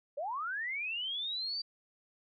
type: linear sweep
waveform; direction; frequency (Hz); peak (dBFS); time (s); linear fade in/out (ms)
sine; up; 530 to 4700; -34; 0.17-1.62; 10
effects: none